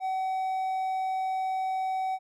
triangle tone, 757 Hz, F#5, 39 cents sharp, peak -25 dBFS, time 0-2.19 s, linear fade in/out 50 ms, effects none

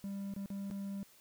triangle tone with dropouts, 197.9 Hz, G3, 17 cents sharp, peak -36 dBFS, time 0.04-1.03 s, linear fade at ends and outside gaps 0 ms, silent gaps 0.338-0.363 / 0.459-0.503 / 0.702-0.711 s, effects white hiss -63 dBFS RMS until 1.2 s

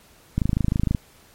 click train, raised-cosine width 5 ms, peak -8 dBFS, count 16, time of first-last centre 0.38-0.948 s, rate 26.4 Hz, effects pink hiss -53 dBFS RMS until 1.34 s + MP3 64 kbps

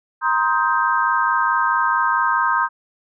sine chord, C minor seventh, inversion third, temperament just, 941.9 / 1046.5 / 1255.8 / 1569.8 Hz, Bb5 / C6 / Eb6 / G6, +18 / 0 / +16 / +2 cents, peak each -21 dBFS, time 0.21-2.69 s, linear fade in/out 50 ms, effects none

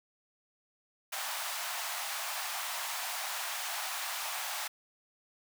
pink high-pass noise, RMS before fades -37 dBFS, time 1.12-4.68 s, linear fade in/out 10 ms, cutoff 680 Hz, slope 48 dB/octave, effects none

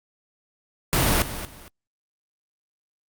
pink noise with echo, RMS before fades -20 dBFS, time 0.93-1.22 s, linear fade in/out 0 ms, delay 230 ms, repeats 2, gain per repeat -12 dB, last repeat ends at 1.68 s, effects Opus 48 kbps

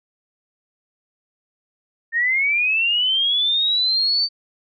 sine linear sweep, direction up, 1811 to 4600 Hz, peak -16 dBFS, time 2.12-4.29 s, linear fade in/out 50 ms, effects none

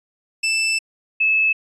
sawtooth / sine tone pair in turn, 2646 / 2604 Hz, E7 / E7, +6 / -22 cents, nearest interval unison, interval 28 cents, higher first, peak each -14 dBFS, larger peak neither, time 0.43-0.79 / 1.2-1.53 s, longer first, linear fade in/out 10 ms, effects resampled to 22050 Hz

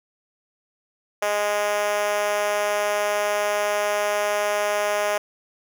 5% pulse tone with high-pass filter, 206.9 Hz, G#3, 6 cents flat, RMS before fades -23 dBFS, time 1.22-5.18 s, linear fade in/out 5 ms, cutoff 550 Hz, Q 5.1, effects none

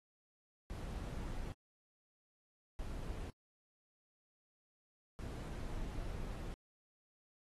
brown noise bursts at uneven times, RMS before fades -43 dBFS, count 3, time 0.7-1.52 / 2.79-3.3 / 5.19-6.54 s, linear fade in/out 0 ms, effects AAC 32 kbps

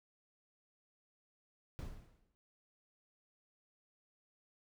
brown noise with exponential decay, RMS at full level -41 dBFS, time 1.79-2.35 s, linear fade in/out 0 ms, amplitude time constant 120 ms, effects none

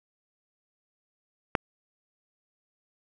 click, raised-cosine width 0.5 ms, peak -7 dBFS, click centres 1.552 s, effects none

